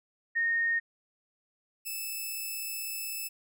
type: tone pair in turn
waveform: sine / 5% pulse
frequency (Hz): 1847 / 2622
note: A#6 / E7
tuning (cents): -16 / -10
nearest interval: tritone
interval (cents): 606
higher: second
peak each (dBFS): -25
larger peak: neither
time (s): 0.35-0.8 / 1.85-3.29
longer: second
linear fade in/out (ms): 20
effects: none